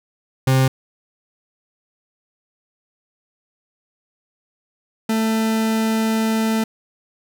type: tone pair in turn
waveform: 40% pulse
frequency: 131.8 / 221.7 Hz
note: C3 / A3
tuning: +13 / +13 cents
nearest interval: major sixth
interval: 900 cents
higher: second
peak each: -12 / -16 dBFS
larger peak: first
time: 0.47-0.68 / 5.09-6.64 s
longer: second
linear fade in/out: 5 ms
effects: none